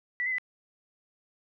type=tone with pitch steps; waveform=sine; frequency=1962 / 2050 / 1997 Hz; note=B6 / C7 / B6; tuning=-12 / -36 / +19 cents; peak=-27 dBFS; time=0.2-0.383 s; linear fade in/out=0 ms; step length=61 ms; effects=none